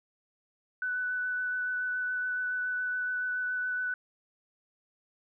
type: tone with vibrato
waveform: sine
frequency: 1493 Hz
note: F#6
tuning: 15 cents sharp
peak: -29 dBFS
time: 0.82-3.94 s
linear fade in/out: 2 ms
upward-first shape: sine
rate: 7.1 Hz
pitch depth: 12 cents each way
effects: none